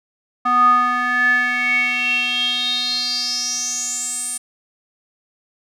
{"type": "tone with band-pass filter sweep", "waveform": "square", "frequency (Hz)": 246.9, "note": "B3", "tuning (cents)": 0, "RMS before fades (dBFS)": -19, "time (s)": [0.45, 4.38], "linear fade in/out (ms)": 10, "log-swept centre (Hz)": [1100, 9100], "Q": 9.2, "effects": []}